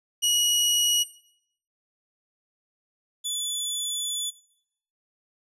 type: tone pair in turn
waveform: 20% pulse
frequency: 2908 / 3458 Hz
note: F#7 / A7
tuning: -31 / -31 cents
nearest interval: minor third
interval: 300 cents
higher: second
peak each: -15 / -21 dBFS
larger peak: first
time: 0.22-1.04 / 3.24-4.31 s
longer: second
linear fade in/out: 20 ms
effects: noise-tail reverb RT60 0.7 s tail -19 dB re dry + resampled to 32000 Hz